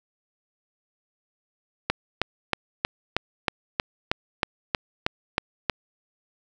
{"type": "click train", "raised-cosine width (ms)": 0.3, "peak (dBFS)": -5, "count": 13, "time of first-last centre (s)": [1.9, 5.697], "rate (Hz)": 3.16, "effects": []}